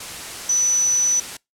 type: tone in noise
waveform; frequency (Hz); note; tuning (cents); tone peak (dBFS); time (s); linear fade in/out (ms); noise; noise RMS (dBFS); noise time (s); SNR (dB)
sine; 5970; F#8; +15; -15; 0.49-1.2; 5; white; -32; 0-1.37; +14
effects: noise-tail reverb RT60 0.2 s tail -25 dB re dry + low-pass 10000 Hz 12 dB/octave